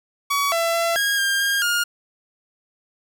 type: tone with pitch steps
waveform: sawtooth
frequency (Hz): 1131 / 670 / 674 / 1635 / 1602 / 1615 / 1419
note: C#6 / E5 / E5 / G#6 / G6 / G#6 / F6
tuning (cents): +34 / +28 / +38 / -28 / +37 / -49 / +27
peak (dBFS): -15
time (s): 0.3-1.84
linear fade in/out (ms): 10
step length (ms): 220
effects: none